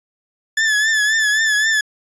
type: tone with vibrato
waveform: 40% pulse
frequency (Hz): 1736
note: A6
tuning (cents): -24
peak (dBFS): -13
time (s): 0.57-1.81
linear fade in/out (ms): 5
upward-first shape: triangle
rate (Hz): 3.8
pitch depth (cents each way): 69
effects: resampled to 22050 Hz